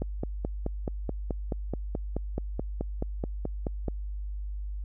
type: click train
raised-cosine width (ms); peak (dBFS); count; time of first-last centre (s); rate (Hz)
2; -17; 19; 0.02-3.883; 4.66
effects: added 50 Hz sine -32 dBFS peak until 4.84 s